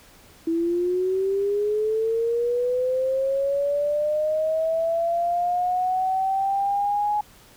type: linear sweep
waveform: sine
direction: up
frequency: 326.5 to 840 Hz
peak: -20 dBFS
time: 0.47-7.21 s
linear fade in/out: 5 ms
effects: pink hiss -51 dBFS RMS until 7.56 s